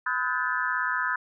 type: tone cluster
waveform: sine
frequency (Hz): 1009 / 1274 / 1462 / 1579 / 1737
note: B5 / D#6 / F#6 / G6 / A6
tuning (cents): +37 / +41 / -21 / +12 / -23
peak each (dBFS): -31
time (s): 0.06-1.16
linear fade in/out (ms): 5
effects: none